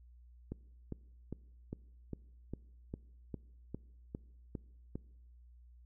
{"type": "click train", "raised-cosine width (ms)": 3, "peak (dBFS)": -27, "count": 12, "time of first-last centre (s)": [0.52, 4.955], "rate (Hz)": 2.48, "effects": ["noise-tail reverb RT60 1.0 s tail -23 dB re dry", "added 60 Hz sine -56 dBFS peak until 5.85 s"]}